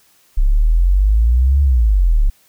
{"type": "exponential two-way sweep", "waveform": "sine", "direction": "up then down", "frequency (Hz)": [32.7, 71.8, 32.7], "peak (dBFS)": -9, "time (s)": [0.37, 2.3], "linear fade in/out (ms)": 10, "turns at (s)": 1.62, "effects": ["white hiss -54 dBFS RMS until 2.48 s"]}